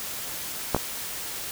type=clicks; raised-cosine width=1 ms; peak=-6 / -12 dBFS; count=2; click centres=0.747 / 0.764 s; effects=white hiss -34 dBFS RMS until 1.51 s